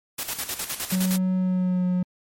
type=noise with tremolo; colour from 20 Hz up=white; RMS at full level=-28 dBFS; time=0.18-1.18 s; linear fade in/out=10 ms; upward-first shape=square; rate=9.7 Hz; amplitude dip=65%
type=tone with pitch glide; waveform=triangle; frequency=185.5 to 181.05 Hz; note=F#3 to F#3; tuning=+5 to -37 cents; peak=-18 dBFS; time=0.92-2.03 s; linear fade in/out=5 ms; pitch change=-42 cents; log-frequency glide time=1.35-1.85 s
effects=MP3 64 kbps